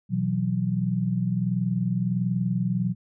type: chord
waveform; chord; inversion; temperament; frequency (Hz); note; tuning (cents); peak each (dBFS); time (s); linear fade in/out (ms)
sine; B suspended fourth; none; equal; 123.47 / 164.81 / 185; B2 / E3 / F#3; 0 / 0 / 0; -27 / -29 / -25; 0.09-2.95; 50
effects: none